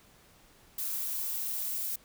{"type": "noise with high-pass filter sweep", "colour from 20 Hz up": "violet", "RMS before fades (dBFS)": -34, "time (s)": [0.78, 1.96], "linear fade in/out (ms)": 5, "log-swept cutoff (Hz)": [1100, 580], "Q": 2.9, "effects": ["pink hiss -60 dBFS RMS until 2.04 s"]}